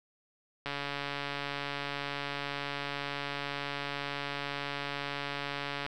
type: click train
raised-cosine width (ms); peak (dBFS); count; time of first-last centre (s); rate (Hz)
0.3; -19; 740; 0.66-5.864; 142
effects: none